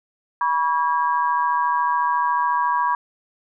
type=tone cluster; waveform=sine; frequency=973 / 1127 / 1630 Hz; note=B5 / C#6 / G#6; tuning=-26 / +28 / -33 cents; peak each=-19 / -23 / -28 dBFS; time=0.41-2.95 s; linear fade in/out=2 ms; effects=none